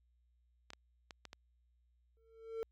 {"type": "clicks", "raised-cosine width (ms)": 0.2, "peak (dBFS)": -31, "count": 5, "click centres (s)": [0.704, 0.734, 1.108, 1.253, 1.331]}
{"type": "tone with exponential growth", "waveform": "triangle", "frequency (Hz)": 450.4, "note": "A4", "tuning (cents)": 40, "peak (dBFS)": -33, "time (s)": [2.17, 2.63], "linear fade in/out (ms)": 0, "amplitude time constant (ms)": 100}
{"effects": ["added 60 Hz sine -70 dBFS peak until 2.71 s"]}